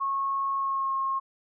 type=tone with pitch glide; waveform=sine; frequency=1094 to 1077.7 Hz; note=C#6 to C#6; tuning=-23 to -49 cents; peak=-25 dBFS; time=0-1.2 s; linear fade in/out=20 ms; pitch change=-26 cents; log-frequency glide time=0.55-0.93 s; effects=none